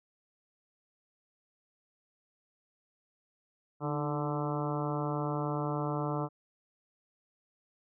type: harmonic tone with a mistuned harmonic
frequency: 146.83 Hz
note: D3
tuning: in tune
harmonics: 1 / 2 / 3 / 4 / 5 / 6 / 7 / 8 / 9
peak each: -34 / -37 / -39 / -40 / -41 / -42 / -42 / -43 / -44 dBFS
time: 3.8-6.29 s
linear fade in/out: 50 ms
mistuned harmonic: 2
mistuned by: +56 cents
effects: none